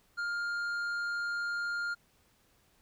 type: tone with tanh clipping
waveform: triangle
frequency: 1406 Hz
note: F6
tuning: 11 cents sharp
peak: -33 dBFS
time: 0.17-1.95 s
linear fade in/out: 20 ms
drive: 11 dB
effects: pink hiss -68 dBFS RMS until 2.81 s